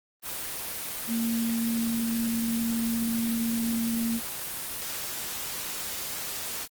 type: tone in noise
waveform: sine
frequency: 230 Hz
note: A#3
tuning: 23 cents flat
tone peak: -25 dBFS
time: 1.07-4.21 s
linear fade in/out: 50 ms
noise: white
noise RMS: -34 dBFS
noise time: 0.22-6.68 s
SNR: +6 dB
effects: Opus 24 kbps